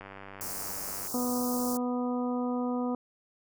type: click train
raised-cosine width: 0.5 ms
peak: -29 dBFS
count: 105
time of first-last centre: 0.01-1.071 s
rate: 98 Hz
type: band-stop noise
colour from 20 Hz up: white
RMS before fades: -37 dBFS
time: 0.41-1.77 s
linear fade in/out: 0 ms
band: 1300 to 4900 Hz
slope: 48 dB/octave
type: harmonic tone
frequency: 246.9 Hz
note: B3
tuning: in tune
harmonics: 1 / 2 / 3 / 4 / 5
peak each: -29 / -35 / -39 / -41 / -43 dBFS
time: 1.14-2.95 s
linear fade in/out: 2 ms
effects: none